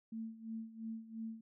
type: tone with tremolo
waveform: sine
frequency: 224 Hz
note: A3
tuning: 31 cents sharp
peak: -39 dBFS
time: 0.12-1.41 s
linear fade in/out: 5 ms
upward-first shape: sine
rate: 2.9 Hz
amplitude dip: 80%
effects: none

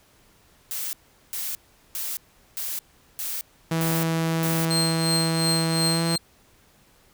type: noise bursts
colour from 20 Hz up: blue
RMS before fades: -30 dBFS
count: 7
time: 0.71-4.65 s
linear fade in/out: 0 ms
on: 220 ms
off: 400 ms
type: tone with pitch glide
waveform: sawtooth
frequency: 163.4 to 166.35 Hz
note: E3 to E3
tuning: -15 to +16 cents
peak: -18 dBFS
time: 3.71-6.16 s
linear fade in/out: 5 ms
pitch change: +31 cents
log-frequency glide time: 5.87-6.02 s
type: tone with tremolo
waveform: 30% pulse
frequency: 4186 Hz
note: C8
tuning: in tune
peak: -18 dBFS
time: 4.7-6.18 s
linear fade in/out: 10 ms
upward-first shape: triangle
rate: 2.8 Hz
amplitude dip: 80%
effects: pink hiss -58 dBFS RMS until 7.13 s

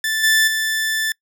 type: tone with level steps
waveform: sawtooth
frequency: 1760 Hz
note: A6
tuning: in tune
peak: -15 / -9 / -15 dBFS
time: 0.04-1.12 s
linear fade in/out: 2 ms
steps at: 0.23 / 0.47 s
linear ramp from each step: 10 ms
effects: noise-tail reverb RT60 0.1 s tail -25 dB re dry

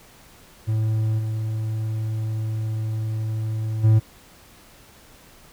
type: tone with level steps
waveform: triangle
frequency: 109.7 Hz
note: A2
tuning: 5 cents flat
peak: -17 / -21 / -10 dBFS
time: 0.67-4 s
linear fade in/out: 20 ms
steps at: 1.18 / 3.83 s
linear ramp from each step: 20 ms
effects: pink hiss -50 dBFS RMS until 5.52 s

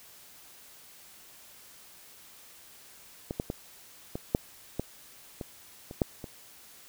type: clicks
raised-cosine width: 2 ms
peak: -19 / -16 / -18 / -20 / -9 / -16 / -22 / -27 / -10 / -25 dBFS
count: 10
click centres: 3.309 / 3.399 / 3.501 / 4.155 / 4.349 / 4.796 / 5.412 / 5.911 / 6.018 / 6.242 s
effects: white hiss -53 dBFS RMS until 6.88 s

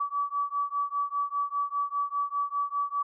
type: beating tone pair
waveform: sine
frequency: 1144 / 1149 Hz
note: D6 / D6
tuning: -46 / -38 cents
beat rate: 5 Hz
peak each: -30 / -30 dBFS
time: 0-3.03 s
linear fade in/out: 10 ms
effects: none

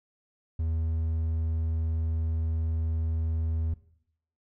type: tone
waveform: triangle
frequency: 80.7 Hz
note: E2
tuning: 36 cents flat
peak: -24 dBFS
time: 0.59-3.74 s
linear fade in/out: 5 ms
effects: noise-tail reverb RT60 0.7 s tail -18 dB re dry

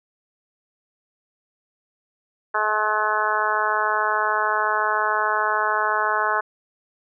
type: harmonic tone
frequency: 213.6 Hz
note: G#3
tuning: 49 cents sharp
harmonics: 2 / 3 / 4 / 5 / 6 / 7 / 8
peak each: -31 / -29 / -26 / -24 / -27 / -25 / -29 dBFS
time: 2.54-6.41 s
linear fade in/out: 10 ms
effects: none

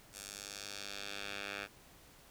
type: tone with band-pass filter sweep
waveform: 10% pulse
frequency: 100.6 Hz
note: G2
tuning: 45 cents sharp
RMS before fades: -45 dBFS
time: 0.12-1.68 s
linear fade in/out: 50 ms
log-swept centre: 8500 to 2200 Hz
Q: 1.2
effects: pink hiss -60 dBFS RMS until 2.3 s

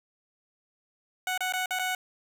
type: tone with dropouts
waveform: 15% pulse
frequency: 740 Hz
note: F#5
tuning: in tune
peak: -21 dBFS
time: 1.27-1.95 s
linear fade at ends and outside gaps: 2 ms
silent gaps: 1.377-1.406 / 1.524-1.536 / 1.659-1.707 / 1.789-1.794 s
effects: none

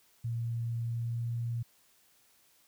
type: tone with pitch glide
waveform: sine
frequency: 116.54 to 117.62 Hz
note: A#2 to A#2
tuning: 0 to +16 cents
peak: -31 dBFS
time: 0.24-1.63 s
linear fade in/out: 10 ms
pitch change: +16 cents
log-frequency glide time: 0.82-1.31 s
effects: white hiss -66 dBFS RMS until 2.67 s

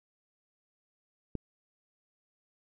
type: click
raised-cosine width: 3 ms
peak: -21 dBFS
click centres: 1.353 s
effects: none

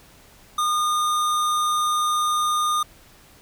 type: tone with hard clipping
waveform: sine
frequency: 1219 Hz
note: D#6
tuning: 36 cents flat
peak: -21 dBFS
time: 0.58-2.83 s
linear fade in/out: 5 ms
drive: 18 dB
effects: pink hiss -51 dBFS RMS until 3.41 s

